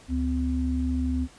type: tone pair together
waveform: sine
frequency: 71.67 / 255.4 Hz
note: D2 / C4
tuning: -42 / -42 cents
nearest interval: octave + minor seventh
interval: 2200 cents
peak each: -26 dBFS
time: 0.08-1.28 s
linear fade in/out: 50 ms
effects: pink hiss -52 dBFS RMS until 1.38 s + resampled to 22050 Hz